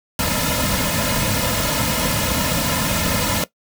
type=noise with comb filter; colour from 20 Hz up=pink; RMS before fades=-20 dBFS; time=0.19-3.44 s; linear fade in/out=2 ms; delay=2.6 ms; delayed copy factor=-0.85; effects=noise-tail reverb RT60 0.1 s tail -17 dB re dry